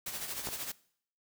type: noise with tremolo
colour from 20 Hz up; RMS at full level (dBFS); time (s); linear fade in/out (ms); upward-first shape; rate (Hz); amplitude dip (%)
white; -37; 0.06-0.72; 5; sine; 13; 55
type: clicks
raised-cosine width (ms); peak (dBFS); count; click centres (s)
1; -26 / -26; 2; 0.472 / 0.488
effects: noise-tail reverb RT60 0.6 s tail -21 dB re dry